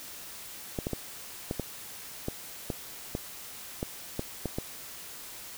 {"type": "clicks", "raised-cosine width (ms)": 2, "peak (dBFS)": -17, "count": 12, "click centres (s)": [0.788, 0.869, 0.933, 1.511, 1.597, 2.284, 2.702, 3.151, 3.829, 4.194, 4.457, 4.585], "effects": ["white hiss -44 dBFS RMS until 5.57 s"]}